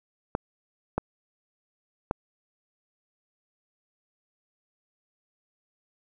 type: clicks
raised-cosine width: 1 ms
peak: -11 dBFS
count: 3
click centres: 0.351 / 0.98 / 2.111 s
effects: none